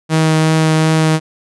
sawtooth tone with vibrato, 158.3 Hz, D#3, 30 cents sharp, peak -6 dBFS, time 0.09-1.2 s, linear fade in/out 50 ms, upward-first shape triangle, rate 2.7 Hz, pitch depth 10 cents each way, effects resampled to 24000 Hz

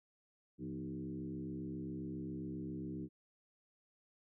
sine tone with frequency modulation, 239 Hz, A#3, 43 cents sharp, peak -40 dBFS, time 0.58-3.09 s, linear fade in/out 50 ms, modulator 67.4 Hz, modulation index 1.7, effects none

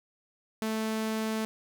sawtooth tone, 219.7 Hz, A3, 2 cents flat, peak -25 dBFS, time 0.62-1.45 s, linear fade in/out 0 ms, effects none

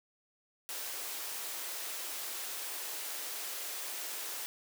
white high-pass noise, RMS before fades -40 dBFS, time 0.69-4.46 s, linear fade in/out 0 ms, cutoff 340 Hz, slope 24 dB/octave, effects none

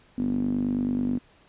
sawtooth tone with band-pass filter, 49.35 Hz, G1, 12 cents sharp, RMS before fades -26 dBFS, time 0.17-1.19 s, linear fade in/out 20 ms, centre 250 Hz, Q 9, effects pink hiss -58 dBFS RMS until 1.48 s + resampled to 8000 Hz

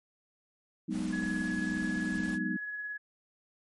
sine chord, G# minor seventh, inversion third, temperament equal, 185 / 207.7 / 246.9 / 311.1 Hz, F#3 / G#3 / B3 / D#4, 0 / 0 / 0 / 0 cents, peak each -36 dBFS, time 0.88-2.57 s, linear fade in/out 10 ms
pink noise, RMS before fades -46 dBFS, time 0.9-2.39 s, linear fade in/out 50 ms
sine tone with tremolo, 1686 Hz, G#6, 26 cents sharp, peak -34 dBFS, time 1.12-2.98 s, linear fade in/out 20 ms, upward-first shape sine, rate 18 Hz, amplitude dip 30%
effects MP3 48 kbps

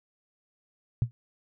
sine tone with exponential decay, 118.1 Hz, A#2, 23 cents sharp, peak -17 dBFS, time 1.02-1.11 s, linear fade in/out 0 ms, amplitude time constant 19 ms, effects none

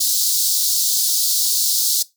pink high-pass noise, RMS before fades -18 dBFS, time 0-2.03 s, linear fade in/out 10 ms, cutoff 4000 Hz, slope 48 dB/octave, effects noise-tail reverb RT60 0.2 s tail -19 dB re dry

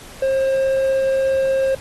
triangle tone with quantisation, 534 Hz, C5, 35 cents sharp, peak -13 dBFS, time 0.22-1.75 s, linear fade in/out 5 ms, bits 7, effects pink hiss -40 dBFS RMS until 1.8 s + AAC 32 kbps

